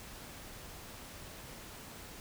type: silence
effects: pink hiss -49 dBFS RMS until 2.2 s